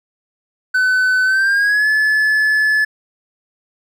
triangle tone with pitch glide, 1510 to 1724.5 Hz, F#6 to A6, +35 to -35 cents, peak -10 dBFS, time 0.74-2.85 s, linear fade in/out 10 ms, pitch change +230 cents, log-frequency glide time 1.24-1.88 s, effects none

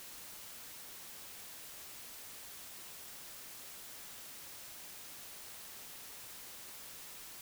silence, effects white hiss -50 dBFS RMS until 7.41 s

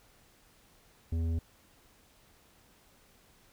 triangle tone with tanh clipping, 82.41 Hz, E2, in tune, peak -30 dBFS, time 1.12-1.39 s, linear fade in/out 5 ms, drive 14 dB, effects pink hiss -63 dBFS RMS until 3.52 s

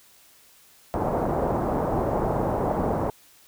white low-pass noise, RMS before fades -25 dBFS, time 0.94-3.1 s, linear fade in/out 0 ms, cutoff 850 Hz, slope 24 dB/octave, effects white hiss -55 dBFS RMS until 3.47 s

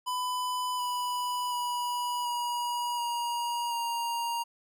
square tone with pitch steps, 1000 / 987.4 / 974.9 / 962.6 / 950.4 / 938.4 Hz, B5 / B5 / B5 / B5 / A#5 / A#5, +21 / -1 / -23 / -45 / +33 / +11 cents, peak -30 dBFS, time 0.06-4.44 s, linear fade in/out 20 ms, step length 730 ms, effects none

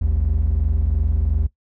triangle tone pair together, 54.91 / 77.8 Hz, A1 / D#2, -3 / 0 cents, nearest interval tritone, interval 603 cents, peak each -17 / -16 dBFS, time 0.01-1.47 s, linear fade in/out 10 ms, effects noise-tail reverb RT60 0.1 s tail -18 dB re dry + tanh soft clip ceiling -9 dBFS

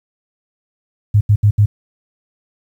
sine tone bursts at uneven times, 103.83 Hz, G#2, in tune, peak -7 dBFS, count 4, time 1.14-1.21 / 1.29-1.36 / 1.43-1.51 / 1.58-1.66 s, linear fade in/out 10 ms, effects 8-bit

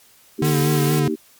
sine chord, Eb major, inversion second, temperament just, 233.3 / 311.1 / 388.9 Hz, Bb3 / Eb4 / G4, +2 / 0 / -14 cents, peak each -25 / -24 / -24 dBFS, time 0.38-1.16 s, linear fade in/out 20 ms
square tone with vibrato, 146.83 Hz, D3, in tune, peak -18 dBFS, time 0.42-1.08 s, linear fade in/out 2 ms, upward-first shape sine, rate 4.3 Hz, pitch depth 41 cents each way
white band-stop noise, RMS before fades -29 dBFS, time 0.44-1 s, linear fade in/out 10 ms, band 170 to 290 Hz, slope 96 dB/octave
effects white hiss -52 dBFS RMS until 1.39 s + MP3 96 kbps

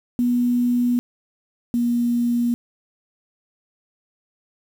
sine tone pair in turn, 243.4 / 238.7 Hz, B3 / A#3, -25 / +41 cents, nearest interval unison, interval 34 cents, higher first, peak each -16 / -17 dBFS, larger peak first, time 0.19-0.99 / 1.74-2.54 s, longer neither, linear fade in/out 0 ms, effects 7-bit

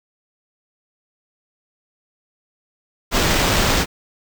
pink noise with sample-and-hold, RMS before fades -17 dBFS, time 3.11-3.86 s, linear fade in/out 50 ms, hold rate 11025 Hz, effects none

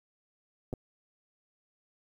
clicks, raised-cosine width 2 ms, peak -23 dBFS, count 2, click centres 0.729 / 0.737 s, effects 10-bit

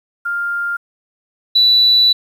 sine tone pair in turn, 1400 / 3960 Hz, F6 / B7, +4 / +4 cents, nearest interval octave + tritone, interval 1800 cents, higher second, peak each -17 / -7 dBFS, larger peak second, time 0.25-0.77 / 1.55-2.13 s, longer second, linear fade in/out 10 ms, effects tanh soft clip ceiling -3 dBFS + 8-bit

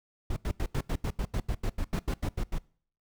brown noise bursts, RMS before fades -29 dBFS, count 16, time 0.3-2.585 s, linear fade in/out 5 ms, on 65 ms, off 83 ms, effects noise-tail reverb RT60 0.5 s tail -23 dB re dry

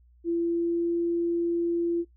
sine tone with pitch glide, 338.7 to 341.1 Hz, E4 to F4, +47 to -41 cents, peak -23 dBFS, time 0.24-2.05 s, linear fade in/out 50 ms, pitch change +12 cents, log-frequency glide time 0.38-0.95 s, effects noise-tail reverb RT60 0.1 s tail -18 dB re dry + added 60 Hz sine -55 dBFS peak until 2.16 s

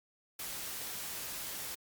white noise, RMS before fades -41 dBFS, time 0.39-1.75 s, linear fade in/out 5 ms, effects Opus 48 kbps

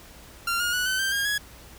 sawtooth tone with pitch steps, 1383 / 1427.6 / 1473.7 / 1521.3 / 1570.4 / 1621.1 / 1673.4 Hz, F6 / F6 / F#6 / F#6 / G6 / G#6 / G#6, -17 / +38 / -7 / +48 / +3 / -42 / +13 cents, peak -20 dBFS, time 0.47-1.38 s, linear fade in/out 5 ms, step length 130 ms, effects added 60 Hz sine -50 dBFS peak until 1.78 s + pink hiss -48 dBFS RMS until 1.78 s

